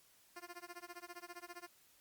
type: tone with tremolo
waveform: 10% pulse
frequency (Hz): 350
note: F4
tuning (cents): +4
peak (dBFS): -38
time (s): 0.36-1.67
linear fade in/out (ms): 5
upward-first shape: sine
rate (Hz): 15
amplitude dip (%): 100
effects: white hiss -68 dBFS RMS until 2 s + Opus 48 kbps